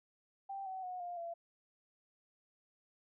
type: tone with pitch steps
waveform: sine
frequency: 784 / 756.4 / 729.8 / 704.1 / 679.4 Hz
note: G5 / F#5 / F#5 / F5 / F5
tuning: 0 / +38 / -24 / +14 / -48 cents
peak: -40 dBFS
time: 0.49-1.34 s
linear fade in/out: 10 ms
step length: 170 ms
effects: none